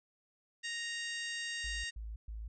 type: harmonic tone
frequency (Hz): 932.3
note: A#5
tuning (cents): 0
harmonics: 2 / 3 / 4 / 5 / 6 / 7 / 8 / 9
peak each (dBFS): -40 / -44 / -46 / -48 / -50 / -51 / -52 / -53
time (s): 0.63-1.91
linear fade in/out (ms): 20
type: tone bursts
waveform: sine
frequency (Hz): 54.4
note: A1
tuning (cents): -19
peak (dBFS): -40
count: 3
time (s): 1.64-2.48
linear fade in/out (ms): 5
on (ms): 200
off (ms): 120
effects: none